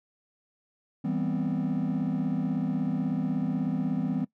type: chord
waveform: triangle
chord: C major seventh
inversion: first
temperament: just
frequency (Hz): 163.52 / 196.22 / 245.3 / 261.6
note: E3 / G3 / B3 / C4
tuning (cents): -14 / +2 / -12 / 0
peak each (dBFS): -29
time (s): 1.04-4.25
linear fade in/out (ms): 10
effects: noise-tail reverb RT60 0.1 s tail -20 dB re dry + tanh soft clip ceiling -17 dBFS